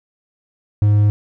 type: tone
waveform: triangle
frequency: 104 Hz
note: G#2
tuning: 3 cents sharp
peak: -8 dBFS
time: 0.82-1.1 s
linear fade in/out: 0 ms
effects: none